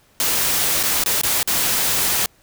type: noise with dropouts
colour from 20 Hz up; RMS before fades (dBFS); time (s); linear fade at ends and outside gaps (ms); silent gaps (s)
white; -19; 0.2-2.26; 1; 0.83-0.835 / 1.038-1.06 / 1.214-1.234 / 1.43-1.475
effects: pink hiss -56 dBFS RMS until 2.42 s